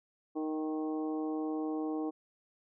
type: harmonic tone with a mistuned harmonic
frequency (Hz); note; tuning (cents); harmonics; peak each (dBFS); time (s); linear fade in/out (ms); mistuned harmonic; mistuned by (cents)
155.56; D#3; 0; 2 / 3 / 4 / 5 / 6 / 7; -33 / -40 / -48 / -44 / -55 / -50; 0.35-2.11; 20; 4; +19
effects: none